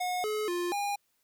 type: tone with pitch steps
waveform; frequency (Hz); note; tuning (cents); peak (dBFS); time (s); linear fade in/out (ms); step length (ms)
square; 725 / 426.8 / 351.3 / 812; F#5 / G#4 / F4 / G#5; -35 / +47 / +10 / -39; -30; 0-0.96; 10; 240
effects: white hiss -74 dBFS RMS until 1.23 s